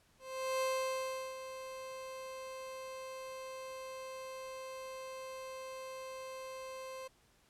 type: tone with ADSR envelope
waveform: 30% pulse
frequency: 523.3 Hz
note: C5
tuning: in tune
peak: -29 dBFS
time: 0.19-7.08 s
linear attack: 420 ms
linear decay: 740 ms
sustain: -12 dB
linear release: 10 ms
effects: pink hiss -69 dBFS RMS until 7.49 s + low-pass 12000 Hz 12 dB/octave